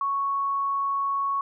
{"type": "tone", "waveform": "sine", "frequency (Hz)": 1108.7, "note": "C#6", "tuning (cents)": 0, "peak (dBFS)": -23, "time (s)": [0.01, 1.41], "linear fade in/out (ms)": 2, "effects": []}